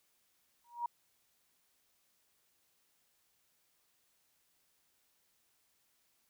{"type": "tone with exponential growth", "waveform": "sine", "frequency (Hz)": 951, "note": "A#5", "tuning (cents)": 34, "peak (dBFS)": -30, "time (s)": [0.64, 0.86], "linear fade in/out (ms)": 5, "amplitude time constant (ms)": 46, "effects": ["white hiss -75 dBFS RMS until 6.29 s"]}